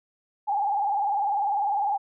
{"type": "tone with vibrato", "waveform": "sine", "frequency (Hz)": 819, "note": "G#5", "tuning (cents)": -24, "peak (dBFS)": -22, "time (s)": [0.47, 1.98], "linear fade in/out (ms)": 20, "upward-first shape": "square", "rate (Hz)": 20, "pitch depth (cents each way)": 62, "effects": []}